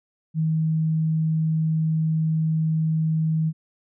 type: tone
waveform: sine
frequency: 158.9 Hz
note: D#3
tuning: 37 cents sharp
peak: -19 dBFS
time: 0.34-3.53 s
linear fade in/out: 50 ms
effects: none